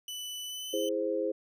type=tone with pitch glide; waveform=sawtooth; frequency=2984 to 3038 Hz; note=F#7 to F#7; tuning=+14 to +45 cents; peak=-34 dBFS; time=0.08-0.89 s; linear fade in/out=2 ms; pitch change=+31 cents; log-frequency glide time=0.45-0.75 s
type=chord; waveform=sine; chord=E augmented; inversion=none; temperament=equal; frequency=329.6 / 415.3 / 523.3 Hz; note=E4 / G#4 / B#4; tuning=0 / 0 / 0 cents; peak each=-34 / -33 / -31 dBFS; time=0.73-1.32 s; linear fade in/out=10 ms
effects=none